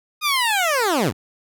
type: linear sweep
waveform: 15% pulse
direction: down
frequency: 1249 to 69.8 Hz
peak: -11 dBFS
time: 0.21-1.13 s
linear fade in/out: 50 ms
effects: none